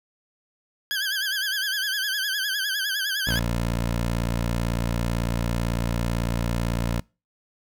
20% pulse tone with vibrato, 1608 Hz, G6, 44 cents sharp, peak -19 dBFS, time 0.91-3.39 s, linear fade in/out 0 ms, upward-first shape sine, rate 9.8 Hz, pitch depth 100 cents each way
15% pulse tone, 58 Hz, A#1, 8 cents flat, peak -17 dBFS, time 3.27-7 s, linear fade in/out 5 ms
effects noise-tail reverb RT60 0.3 s tail -25 dB re dry

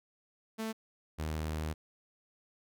sawtooth tone pair in turn, 221.5 / 77.88 Hz, A3 / D#2, +12 / +2 cents, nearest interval octave + tritone, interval 1810 cents, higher first, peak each -31 / -30 dBFS, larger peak second, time 0.58-0.73 / 1.18-1.74 s, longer second, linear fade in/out 20 ms, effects none

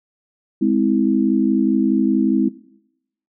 sine chord, Ab augmented, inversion none, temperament just, 207.7 / 259.6 / 324.5 Hz, Ab3 / C4 / E4, 0 / -13 / -27 cents, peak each -18 dBFS, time 0.61-2.49 s, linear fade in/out 10 ms, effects noise-tail reverb RT60 0.8 s tail -18 dB re dry

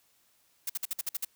blue noise bursts, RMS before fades -32 dBFS, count 8, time 0.67-1.249 s, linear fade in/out 5 ms, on 26 ms, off 53 ms, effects white hiss -68 dBFS RMS until 1.35 s

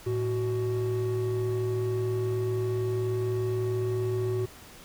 triangle tone pair together, 110.8 / 372.7 Hz, A2 / F#4, +13 / +13 cents, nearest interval octave + major sixth, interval 2100 cents, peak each -26 / -25 dBFS, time 0.06-4.46 s, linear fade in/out 10 ms, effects tanh soft clip ceiling -20 dBFS + pink hiss -49 dBFS RMS until 4.84 s

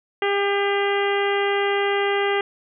harmonic tone with a mistuned harmonic, 401.5 Hz, G4, 41 cents sharp, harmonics 1 / 2 / 3 / 4 / 5 / 6 / 7 / 8, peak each -21 / -26 / -30 / -30 / -27 / -35 / -32 / -36 dBFS, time 0.22-2.41 s, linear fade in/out 2 ms, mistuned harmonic 4, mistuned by -18 cents, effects none

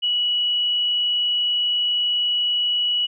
sine tone, 2933 Hz, F#7, 16 cents flat, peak -18 dBFS, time 0.02-3.07 s, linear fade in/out 20 ms, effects none

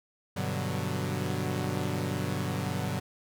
sawtooth chord, G major seventh, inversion none, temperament equal, 98 / 123.47 / 146.83 / 185 Hz, G2 / B2 / D3 / F#3, 0 / 0 / 0 / 0 cents, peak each -31 dBFS, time 0.36-3 s, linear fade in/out 10 ms, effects none

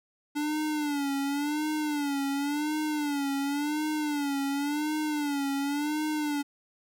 square tone with vibrato, 291.5 Hz, D4, 13 cents flat, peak -28 dBFS, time 0.35-6.43 s, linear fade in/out 20 ms, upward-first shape sine, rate 0.92 Hz, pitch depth 91 cents each way, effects none

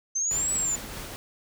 sine linear two-way sweep, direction up then down, 6160 to 7902 to 6970 Hz, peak -24 dBFS, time 0.15-0.76 s, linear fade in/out 10 ms, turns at 0.52 s
pink noise with tremolo, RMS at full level -37 dBFS, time 0.31-1.16 s, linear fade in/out 0 ms, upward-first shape sine, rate 4.8 Hz, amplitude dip 25%
effects none

